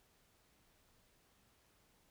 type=silence; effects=pink hiss -72 dBFS RMS until 2.1 s